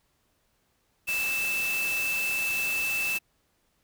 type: tone in noise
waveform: sine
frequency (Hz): 2638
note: E7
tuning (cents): +1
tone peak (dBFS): -26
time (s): 1.07-3.19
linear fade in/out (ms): 20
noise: white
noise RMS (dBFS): -35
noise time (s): 1.07-3.19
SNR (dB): +6
effects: pink hiss -71 dBFS RMS until 3.83 s